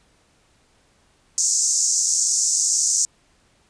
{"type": "band-pass noise", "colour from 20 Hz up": "pink", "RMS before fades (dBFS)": -20, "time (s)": [1.38, 3.05], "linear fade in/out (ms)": 0, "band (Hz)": [5900, 7800], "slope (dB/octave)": 48, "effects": ["pink hiss -60 dBFS RMS until 3.69 s", "resampled to 22050 Hz"]}